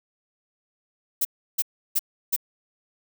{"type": "noise bursts", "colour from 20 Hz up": "violet", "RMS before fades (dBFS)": -22, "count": 4, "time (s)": [1.21, 2.364], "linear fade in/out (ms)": 10, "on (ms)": 41, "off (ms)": 330, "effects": []}